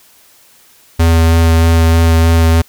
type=tone with vibrato; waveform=square; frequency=82.41 Hz; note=E2; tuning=in tune; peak=-7 dBFS; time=0.99-2.62 s; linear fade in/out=10 ms; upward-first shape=sine; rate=3.2 Hz; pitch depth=12 cents each way; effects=white hiss -46 dBFS RMS until 2.68 s